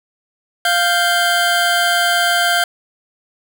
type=tone pair together; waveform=25% pulse; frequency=698.5 / 1570.8 Hz; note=F5 / G6; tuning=0 / +3 cents; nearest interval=octave + major second; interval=1403 cents; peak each=-12 dBFS; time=0.65-2.64 s; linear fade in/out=2 ms; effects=none